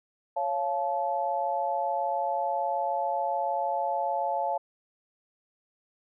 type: chord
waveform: sine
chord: Db augmented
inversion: none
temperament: just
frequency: 554.4 / 693 / 866.2 Hz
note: Db5 / F5 / A5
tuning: 0 / -14 / -27 cents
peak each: -32 / -30 / -29 dBFS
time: 0.36-4.58 s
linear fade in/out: 10 ms
effects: none